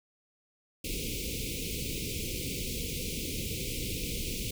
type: band-stop noise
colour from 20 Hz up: pink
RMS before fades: -35 dBFS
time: 0.84-4.51 s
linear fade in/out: 5 ms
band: 520 to 2200 Hz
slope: 96 dB/octave
effects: none